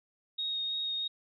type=tone with vibrato; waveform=sine; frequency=3735 Hz; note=A#7; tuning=3 cents sharp; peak=-31 dBFS; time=0.38-1.08 s; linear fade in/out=10 ms; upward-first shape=sine; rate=3.1 Hz; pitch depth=10 cents each way; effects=none